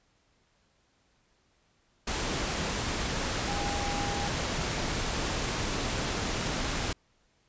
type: tone in noise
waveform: sine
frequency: 810 Hz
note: G#5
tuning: 43 cents flat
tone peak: -35 dBFS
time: 3.48-4.28 s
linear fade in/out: 5 ms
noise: pink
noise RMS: -31 dBFS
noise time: 2.07-6.93 s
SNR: -7 dB
effects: pink hiss -69 dBFS RMS until 7.48 s + resampled to 16000 Hz